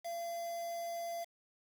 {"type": "tone with quantisation", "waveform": "triangle", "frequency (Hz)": 682, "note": "F5", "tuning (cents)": -41, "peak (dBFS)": -36, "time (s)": [0.04, 1.25], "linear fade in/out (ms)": 20, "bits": 8, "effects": []}